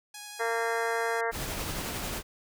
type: tone with vibrato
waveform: 5% pulse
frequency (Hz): 830.6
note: G#5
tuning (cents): 0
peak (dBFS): -29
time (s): 0.14-1.21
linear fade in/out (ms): 5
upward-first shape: triangle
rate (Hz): 11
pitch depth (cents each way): 13
type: harmonic tone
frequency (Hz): 229.8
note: A#3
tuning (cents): -25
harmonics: 2 / 3 / 4 / 5 / 6 / 7 / 8 / 9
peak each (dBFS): -31 / -34 / -35 / -39 / -38 / -35 / -37 / -41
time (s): 0.39-1.32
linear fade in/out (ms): 20
type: noise with tremolo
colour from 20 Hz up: pink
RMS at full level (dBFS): -33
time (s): 1.31-2.23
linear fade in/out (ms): 50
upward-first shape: triangle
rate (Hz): 11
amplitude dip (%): 30
effects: none